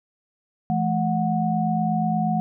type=tone cluster; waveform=sine; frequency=166.8 / 215.2 / 733 Hz; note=E3 / A3 / F#5; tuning=+21 / -38 / -16 cents; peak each=-24 dBFS; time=0.7-2.4 s; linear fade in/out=0 ms; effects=none